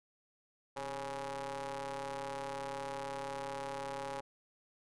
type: ring-modulated tone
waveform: sawtooth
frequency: 141.6 Hz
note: C#3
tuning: 37 cents sharp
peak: -32 dBFS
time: 0.76-4.21 s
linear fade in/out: 10 ms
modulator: 690 Hz
effects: resampled to 24000 Hz